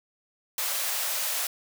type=high-pass noise; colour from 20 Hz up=white; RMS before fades=-29 dBFS; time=0.58-1.47 s; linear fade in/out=2 ms; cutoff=500 Hz; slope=48 dB/octave; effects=none